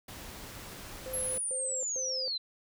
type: noise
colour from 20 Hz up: pink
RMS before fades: -45 dBFS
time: 0.08-1.38 s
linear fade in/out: 5 ms
type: tone bursts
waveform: sine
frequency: 520 Hz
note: C5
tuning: 11 cents flat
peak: -38 dBFS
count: 3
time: 1.06-2.28 s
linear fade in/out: 0 ms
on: 320 ms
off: 130 ms
type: linear sweep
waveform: sine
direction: down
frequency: 11340 to 3951 Hz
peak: -31 dBFS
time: 1.13-2.38 s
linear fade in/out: 10 ms
effects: none